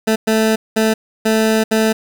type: tone bursts at uneven times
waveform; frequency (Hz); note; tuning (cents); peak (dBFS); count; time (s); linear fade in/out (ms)
20% pulse; 220; A3; 0; -7; 5; 0.07-0.16 / 0.27-0.56 / 0.76-0.94 / 1.25-1.64 / 1.71-1.93; 10
effects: 7-bit